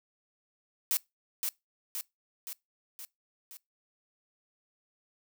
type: noise with echo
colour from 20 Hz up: blue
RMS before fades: -28 dBFS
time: 0.91-0.97 s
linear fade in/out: 0 ms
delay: 520 ms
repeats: 5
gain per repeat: -4 dB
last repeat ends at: 3.57 s
effects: noise-tail reverb RT60 0.2 s tail -23 dB re dry